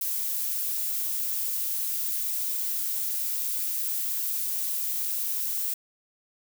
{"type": "noise", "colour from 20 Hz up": "violet", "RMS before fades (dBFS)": -29, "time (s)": [0.01, 5.74], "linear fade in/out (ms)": 5, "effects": []}